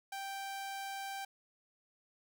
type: tone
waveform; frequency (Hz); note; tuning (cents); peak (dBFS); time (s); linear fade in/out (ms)
sawtooth; 784; G5; 0; -36; 0.12-1.25; 5
effects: none